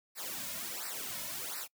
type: noise with flanger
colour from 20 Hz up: white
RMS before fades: -40 dBFS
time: 0.15-1.68 s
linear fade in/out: 50 ms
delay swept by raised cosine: 0.3 to 2.6 ms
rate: 1.4 Hz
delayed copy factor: -1
effects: noise-tail reverb RT60 0.1 s tail -25 dB re dry